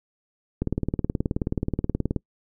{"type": "click train", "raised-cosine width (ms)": 3, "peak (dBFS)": -11, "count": 30, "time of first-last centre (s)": [0.62, 2.163], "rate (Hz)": 18.8, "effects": ["noise-tail reverb RT60 0.1 s tail -26 dB re dry"]}